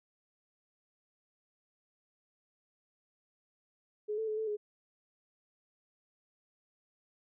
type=tone with pitch steps; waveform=sine; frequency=421.9 / 442.1 / 429.8 / 439.5 / 418.5 Hz; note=G#4 / A4 / A4 / A4 / G#4; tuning=+27 / +8 / -41 / -2 / +13 cents; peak=-32 dBFS; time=4.08-4.57 s; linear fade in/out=20 ms; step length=98 ms; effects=none